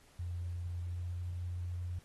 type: tone with pitch glide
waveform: sine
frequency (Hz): 87.31 to 88.43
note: F2 to F2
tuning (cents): 0 to +22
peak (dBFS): -36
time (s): 0.19-1.99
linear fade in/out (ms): 5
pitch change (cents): +22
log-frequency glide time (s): 0.79-1.29
effects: pink hiss -64 dBFS RMS until 2.04 s + AAC 32 kbps